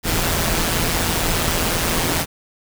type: noise with amplitude modulation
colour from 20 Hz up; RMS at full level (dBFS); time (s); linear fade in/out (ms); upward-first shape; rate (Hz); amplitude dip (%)
pink; -17; 0.03-2.26; 50; sine; 167; 60
effects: none